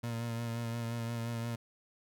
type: tone with vibrato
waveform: 30% pulse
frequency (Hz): 116.54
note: A#2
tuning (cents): 0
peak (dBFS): -32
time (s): 0.03-1.56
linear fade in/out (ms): 10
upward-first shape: sine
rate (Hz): 5.7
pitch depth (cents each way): 26
effects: none